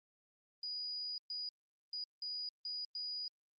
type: tone bursts at uneven times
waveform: sine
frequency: 4912 Hz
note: D#8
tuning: 23 cents flat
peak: -39 dBFS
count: 6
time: 0.63-1.18 / 1.3-1.49 / 1.93-2.04 / 2.22-2.49 / 2.65-2.85 / 2.95-3.28 s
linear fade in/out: 2 ms
effects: Opus 24 kbps